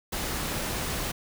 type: noise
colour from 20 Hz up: pink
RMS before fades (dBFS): -31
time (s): 0.12-1.12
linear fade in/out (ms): 10
effects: none